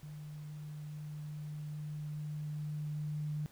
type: tone with level ramp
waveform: sine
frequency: 150.4 Hz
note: D3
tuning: 42 cents sharp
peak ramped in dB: -44 to -34 dBFS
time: 0.03-3.46 s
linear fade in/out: 0 ms
effects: pink hiss -62 dBFS RMS until 3.51 s